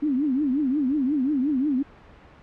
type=tone with vibrato; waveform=sine; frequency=277.2 Hz; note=C#4; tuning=in tune; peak=-20 dBFS; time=0.02-1.83 s; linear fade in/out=10 ms; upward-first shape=triangle; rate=5.6 Hz; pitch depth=220 cents each way; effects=pink hiss -49 dBFS RMS until 2.42 s + low-pass 2000 Hz 12 dB/octave